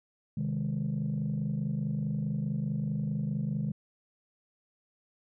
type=chord; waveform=sine; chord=Ab major; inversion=first; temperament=equal with one note detuned; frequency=130.81 / 155.56 / 206.2 Hz; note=C3 / Eb3 / Ab3; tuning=0 / 0 / -12 cents; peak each=-33 / -31 / -32 dBFS; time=0.37-3.72 s; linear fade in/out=5 ms; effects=tanh soft clip ceiling -24 dBFS